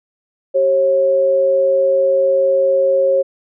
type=tone pair together; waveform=sine; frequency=386.5 / 542.1 Hz; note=G4 / C#5; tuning=-24 / -39 cents; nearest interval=tritone; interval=585 cents; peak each=-21 / -11 dBFS; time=0.54-3.23 s; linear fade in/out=20 ms; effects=none